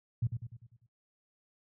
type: tone with echo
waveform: sine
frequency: 116.54 Hz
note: A#2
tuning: in tune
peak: -26 dBFS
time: 0.22-0.27 s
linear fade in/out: 5 ms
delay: 99 ms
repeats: 6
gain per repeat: -6 dB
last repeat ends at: 0.864 s
effects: noise-tail reverb RT60 0.3 s tail -24 dB re dry + high-pass 60 Hz 12 dB/octave